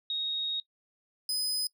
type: tone pair in turn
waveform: sine / sawtooth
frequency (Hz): 3753 / 5020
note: A#7 / D#8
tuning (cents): +11 / +15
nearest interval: perfect fourth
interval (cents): 504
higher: second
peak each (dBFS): -29 / -26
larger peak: second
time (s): 0.1-0.6 / 1.29-1.67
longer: first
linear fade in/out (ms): 2
effects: noise-tail reverb RT60 0.1 s tail -20 dB re dry